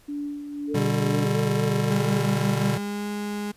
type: tone with tremolo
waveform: sine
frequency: 289.9 Hz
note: D4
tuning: 22 cents flat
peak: -27 dBFS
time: 0.08-1.25 s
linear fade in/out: 10 ms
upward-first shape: sine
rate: 2 Hz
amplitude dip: 50%
type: tone with vibrato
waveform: sine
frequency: 426.5 Hz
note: G#4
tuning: 46 cents sharp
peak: -28 dBFS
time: 0.67-2.24 s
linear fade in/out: 50 ms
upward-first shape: sine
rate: 4.4 Hz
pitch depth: 85 cents each way
type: chord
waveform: square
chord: G major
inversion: first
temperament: just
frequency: 122.5 / 147 / 196 Hz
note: B2 / D3 / G3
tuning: -14 / +2 / 0 cents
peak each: -27 dBFS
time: 0.74-2.78 s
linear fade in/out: 10 ms
type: tone with pitch glide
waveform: 35% pulse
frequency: 201.6 to 206.4 Hz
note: G3 to G#3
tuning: +49 to -10 cents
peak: -26 dBFS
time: 1.9-3.52 s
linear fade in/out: 10 ms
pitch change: +41 cents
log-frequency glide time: 2.66-3.08 s
effects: pink hiss -57 dBFS RMS until 3.56 s + resampled to 32000 Hz